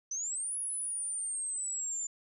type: exponential two-way sweep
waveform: sine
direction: up then down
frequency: 5980 to 10490 to 7110 Hz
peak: -33 dBFS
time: 0.11-2.07 s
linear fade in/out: 5 ms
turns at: 0.58 s
effects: none